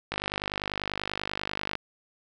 click train, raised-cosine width 0.3 ms, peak -13 dBFS, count 83, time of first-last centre 0.12-1.753 s, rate 50.2 Hz, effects none

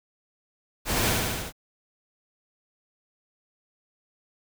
pink noise with echo, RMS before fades -26 dBFS, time 0.85-1.15 s, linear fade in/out 50 ms, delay 75 ms, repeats 5, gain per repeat -2 dB, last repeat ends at 1.525 s, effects none

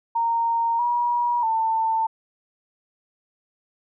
sine tone with pitch steps, 925 / 960 / 894 Hz, A#5 / B5 / A5, -14 / -49 / +27 cents, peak -19 dBFS, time 0.15-2.07 s, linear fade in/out 10 ms, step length 640 ms, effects none

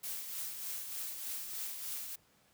blue noise with tremolo, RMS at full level -39 dBFS, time 0.03-2.16 s, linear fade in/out 10 ms, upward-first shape triangle, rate 3.3 Hz, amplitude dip 50%, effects pink hiss -68 dBFS RMS until 2.53 s + high-pass 80 Hz 12 dB/octave

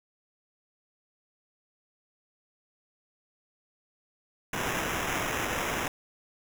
violet noise with sample-and-hold, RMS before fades -31 dBFS, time 4.53-5.88 s, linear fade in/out 2 ms, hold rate 4410 Hz, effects none

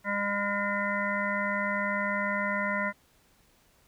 harmonic tone, 202.6 Hz, G#3, 43 cents flat, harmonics 1 / 3 / 5 / 7 / 9 / 10, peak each -34 / -34 / -34 / -34 / -34 / -34 dBFS, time 0.04-2.93 s, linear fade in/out 50 ms, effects pink hiss -64 dBFS RMS until 3.87 s

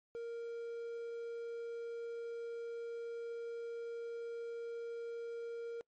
triangle tone with quantisation, 466.2 Hz, A#4, in tune, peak -38 dBFS, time 0.15-5.81 s, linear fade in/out 0 ms, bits 11, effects noise-tail reverb RT60 0.1 s tail -24 dB re dry + MP3 32 kbps

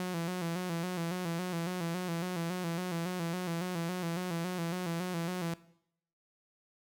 sawtooth tone with vibrato, 174.61 Hz, F3, in tune, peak -29 dBFS, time 0-5.54 s, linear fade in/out 2 ms, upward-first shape square, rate 3.6 Hz, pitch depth 72 cents each way, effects noise-tail reverb RT60 0.7 s tail -18 dB re dry

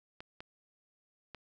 clicks, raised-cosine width 0.3 ms, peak -29 dBFS, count 3, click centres 0.205 / 0.405 / 1.347 s, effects none

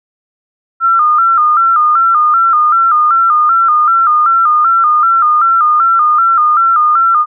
sine tone with vibrato, 1285 Hz, E6, 45 cents flat, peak -6 dBFS, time 0.8-7.26 s, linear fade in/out 50 ms, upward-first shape square, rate 2.6 Hz, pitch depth 89 cents each way, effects none

